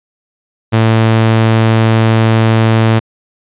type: tone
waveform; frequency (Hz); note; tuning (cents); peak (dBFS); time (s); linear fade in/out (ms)
sawtooth; 112.5; A2; +39; -3; 0.72-3; 20
effects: resampled to 8000 Hz